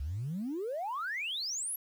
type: exponential sweep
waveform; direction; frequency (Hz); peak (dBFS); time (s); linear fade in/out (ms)
sine; up; 63.7 to 11840; -32; 0-1.76; 5
effects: tanh soft clip ceiling -30 dBFS + 10-bit